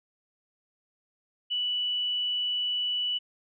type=tone; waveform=sine; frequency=2960 Hz; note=F#7; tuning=in tune; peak=-26 dBFS; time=1.5-3.19 s; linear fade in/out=20 ms; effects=none